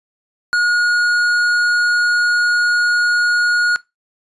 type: tone with tanh clipping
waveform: triangle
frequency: 1442 Hz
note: F#6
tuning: 45 cents flat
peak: -14 dBFS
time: 0.53-3.76 s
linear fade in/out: 0 ms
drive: 14 dB
effects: noise-tail reverb RT60 0.2 s tail -20 dB re dry + resampled to 24000 Hz